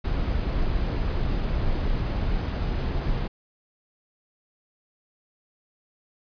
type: noise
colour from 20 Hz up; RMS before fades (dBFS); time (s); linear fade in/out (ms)
brown; -25; 0.04-3.28; 10
effects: resampled to 11025 Hz